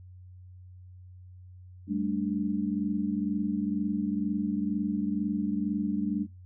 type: chord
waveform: sine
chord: G suspended second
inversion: none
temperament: equal with one note detuned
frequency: 196 / 218.1 / 293.7 Hz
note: G3 / A3 / D4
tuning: 0 / -15 / 0 cents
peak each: -31 dBFS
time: 1.87-6.27 s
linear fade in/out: 50 ms
effects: noise-tail reverb RT60 0.2 s tail -23 dB re dry + added 91 Hz sine -46 dBFS peak until 6.45 s